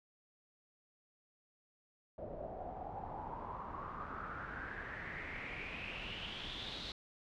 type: noise with low-pass filter sweep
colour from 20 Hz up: pink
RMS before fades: -45 dBFS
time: 2.18-6.92 s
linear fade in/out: 2 ms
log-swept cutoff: 580 to 4000 Hz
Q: 6.7
effects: none